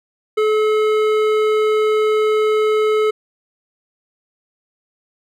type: tone with hard clipping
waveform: triangle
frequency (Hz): 430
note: A4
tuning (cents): -40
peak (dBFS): -15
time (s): 0.37-3.11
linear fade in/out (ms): 10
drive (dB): 16
effects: none